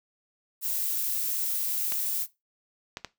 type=noise; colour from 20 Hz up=violet; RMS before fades=-29 dBFS; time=0.61-2.27 s; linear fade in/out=50 ms
type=clicks; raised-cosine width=0.2 ms; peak=-17 dBFS; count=3; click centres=1.922 / 2.971 / 3.047 s
effects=noise-tail reverb RT60 0.2 s tail -17 dB re dry